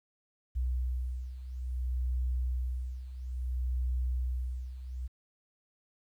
sine beating tone pair, 62.2 / 62.79 Hz, B1 / B1, +13 / +29 cents, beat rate 0.59 Hz, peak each -35 / -31 dBFS, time 0.55-5.08 s, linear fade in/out 20 ms, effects tanh soft clip ceiling -24 dBFS + 11-bit

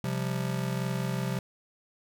square chord, C suspended fourth, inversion none, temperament just, 130.81 / 174.42 / 196.22 Hz, C3 / F3 / G3, 0 / -2 / +2 cents, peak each -32 / -34 / -37 dBFS, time 0.04-1.39 s, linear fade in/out 2 ms, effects none

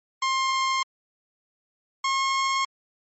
sawtooth tone pair in turn, 1061 / 1078.9 Hz, C6 / C#6, +24 / -47 cents, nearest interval unison, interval 29 cents, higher second, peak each -18 dBFS, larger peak neither, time 0.22-0.83 / 2.04-2.65 s, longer neither, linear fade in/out 5 ms, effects MP3 32 kbps

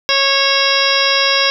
harmonic tone, 549 Hz, C#5, 17 cents flat, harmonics 1 / 2 / 3 / 4 / 5 / 6 / 7 / 9 / 10, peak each -20 / -20 / -20 / -20 / -20 / -20 / -20 / -20 / -20 dBFS, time 0.09-1.5 s, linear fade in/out 0 ms, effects none

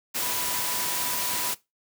sine tone in noise, 984 Hz, B5, 7 cents flat, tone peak -37 dBFS, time 0.21-1.53 s, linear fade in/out 20 ms, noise white, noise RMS -28 dBFS, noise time 0.14-1.55 s, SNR -12 dB, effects noise-tail reverb RT60 0.2 s tail -19 dB re dry + high-pass 100 Hz 12 dB/octave

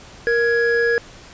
triangle tone pair together, 468.9 / 1671 Hz, A#4 / G#6, +10 / +10 cents, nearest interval octave + minor seventh, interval 2200 cents, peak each -15 / -17 dBFS, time 0.27-0.98 s, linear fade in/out 0 ms, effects pink hiss -42 dBFS RMS until 1.33 s + resampled to 16000 Hz

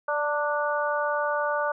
harmonic tone with a mistuned harmonic, 293.7 Hz, D4, in tune, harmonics 2 / 3 / 4 / 5, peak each -27 / -30 / -30 / -30 dBFS, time 0.08-1.72 s, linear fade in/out 5 ms, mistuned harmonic 3, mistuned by +26 cents, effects none

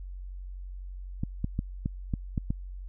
clicks, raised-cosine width 5 ms, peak -16 dBFS, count 7, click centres 1.235 / 1.444 / 1.591 / 1.859 / 2.138 / 2.378 / 2.505 s, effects added 46 Hz sine -37 dBFS peak until 2.88 s

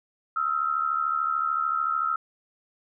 sine tone pair together, 1281 / 1354.5 Hz, E6 / E6, -50 / +47 cents, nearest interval minor second, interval 97 cents, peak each -26 dBFS, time 0.36-2.16 s, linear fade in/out 5 ms, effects none

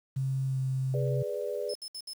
sine tone with pitch glide, 133.5 to 131.74 Hz, C3 to C3, +35 to +12 cents, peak -27 dBFS, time 0.16-1.23 s, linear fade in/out 10 ms, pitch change -23 cents, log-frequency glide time 0.47-0.6 s
sine chord, G# diminished, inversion none, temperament equal, 415.3 / 493.9 / 587.3 Hz, G#4 / B4 / D5, 0 / 0 / 0 cents, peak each -35 dBFS, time 0.94-1.74 s, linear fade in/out 2 ms
35% pulse tone bursts, 5220 Hz, E8, 18 cents flat, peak -35 dBFS, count 4, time 1.69-2.135 s, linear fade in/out 5 ms, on 64 ms, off 63 ms
effects 9-bit

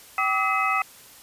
sine tone cluster, 771 / 1166 / 1275 / 2037 / 2559 Hz, G5 / D6 / D#6 / C7 / D#7, -29 / -13 / +42 / -47 / +48 cents, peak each -28 / -29 / -24 / -28 / -27 dBFS, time 0.18-0.82 s, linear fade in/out 2 ms, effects white hiss -48 dBFS RMS until 1.22 s + resampled to 32000 Hz

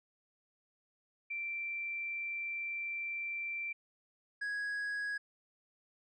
sine / triangle tone pair in turn, 2349 / 1661 Hz, D7 / G#6, 0 / 0 cents, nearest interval tritone, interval 600 cents, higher first, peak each -36 / -33 dBFS, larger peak second, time 1.3-3.73 / 4.41-5.18 s, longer first, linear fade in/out 10 ms, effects resampled to 22050 Hz

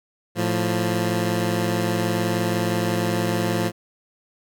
15% pulse tone pair together, 110.5 / 175.41 Hz, A2 / F3, +8 / +8 cents, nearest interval minor sixth, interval 800 cents, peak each -17 dBFS, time 0.35-3.72 s, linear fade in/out 50 ms, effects none

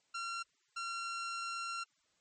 sawtooth tone bursts at uneven times, 1370 Hz, F6, 34 cents flat, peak -34 dBFS, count 2, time 0.14-0.43 / 0.76-1.84 s, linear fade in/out 10 ms, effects white hiss -75 dBFS RMS until 2.2 s + MP3 32 kbps

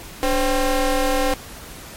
25% pulse ring-modulated tone, 267.5 Hz, C4, 38 cents sharp, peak -10 dBFS, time 0.23-1.34 s, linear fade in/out 0 ms, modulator 247 Hz, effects pink hiss -38 dBFS RMS until 1.96 s + MP3 64 kbps

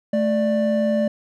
triangle tone pair together, 218.6 / 590 Hz, A3 / D5, -11 / +8 cents, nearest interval octave + perfect fourth, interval 1719 cents, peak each -18 dBFS, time 0.13-1.08 s, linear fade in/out 5 ms, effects none

